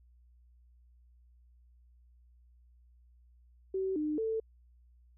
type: tone with pitch steps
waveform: sine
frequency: 381.3 / 303.4 / 444.2 Hz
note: G4 / D#4 / A4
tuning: -48 / -44 / +16 cents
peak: -30 dBFS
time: 3.74-4.4 s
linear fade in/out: 5 ms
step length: 220 ms
effects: added 60 Hz sine -59 dBFS peak until 5.17 s